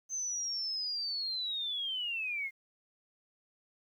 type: linear sweep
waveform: sine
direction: down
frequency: 6272 to 2093 Hz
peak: -33 dBFS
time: 0.09-2.51 s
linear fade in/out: 50 ms
effects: 11-bit